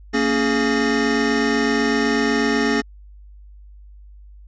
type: tone cluster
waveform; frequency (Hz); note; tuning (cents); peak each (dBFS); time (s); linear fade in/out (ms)
square; 230.8 / 278.8 / 419.5 / 1824; A#3 / C#4 / G#4 / A#6; -17 / +10 / +17 / -38; -23 / -22 / -23 / -25; 0.13-2.82; 20
effects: added 50 Hz sine -40 dBFS peak until 4.47 s + resampled to 16000 Hz